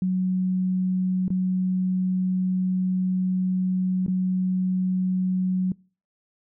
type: tone with dropouts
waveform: sine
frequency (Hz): 185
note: F#3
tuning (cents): 0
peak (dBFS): -20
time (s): 0.02-5.72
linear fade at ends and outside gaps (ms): 2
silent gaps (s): 1.281-1.303 / 4.064-4.08
effects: noise-tail reverb RT60 0.4 s tail -25 dB re dry